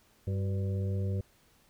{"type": "harmonic tone with a mistuned harmonic", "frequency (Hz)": 98, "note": "G2", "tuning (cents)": 0, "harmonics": [1, 2, 4, 5, 6], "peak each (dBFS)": [-29, -39, -43, -44, -50], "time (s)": [0.27, 1.21], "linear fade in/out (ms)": 5, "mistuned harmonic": 4, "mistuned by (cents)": -72, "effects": ["pink hiss -65 dBFS RMS until 1.69 s"]}